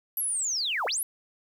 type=linear two-way sweep; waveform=sine; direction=down then up; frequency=11840 to 424.9 to 11840 Hz; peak=-26 dBFS; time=0.17-1.03 s; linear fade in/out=2 ms; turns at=0.86 s; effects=9-bit